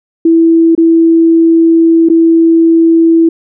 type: tone with dropouts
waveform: sine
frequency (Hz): 329.6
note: E4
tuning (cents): 0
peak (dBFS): -3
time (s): 0.25-3.29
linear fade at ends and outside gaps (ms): 5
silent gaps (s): 0.751-0.777 / 2.088-2.098
effects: none